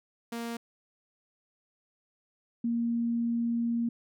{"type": "tone pair in turn", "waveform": ["sawtooth", "sine"], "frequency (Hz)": [233.1, 234], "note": ["A#3", "A#3"], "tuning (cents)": [0, 7], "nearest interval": "unison", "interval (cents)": 7, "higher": "second", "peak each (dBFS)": [-30, -26], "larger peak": "second", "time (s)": [[0.32, 0.57], [2.64, 3.89]], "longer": "second", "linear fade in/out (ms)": 5, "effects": []}